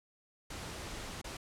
pink noise with dropouts, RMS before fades -43 dBFS, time 0.5-1.37 s, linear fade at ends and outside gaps 5 ms, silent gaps 1.216-1.242 s, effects low-pass 9000 Hz 12 dB/octave

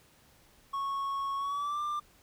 triangle tone with pitch glide, 1103 to 1189 Hz, C#6 to D6, -9 to +21 cents, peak -29 dBFS, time 0.73-2 s, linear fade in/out 10 ms, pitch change +130 cents, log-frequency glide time 1.37-1.81 s, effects pink hiss -62 dBFS RMS until 2.22 s

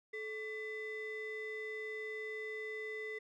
triangle ring-modulated tone, 787 Hz, G5, 7 cents sharp, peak -35 dBFS, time 0.13-3.19 s, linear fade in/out 10 ms, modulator 1220 Hz, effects none

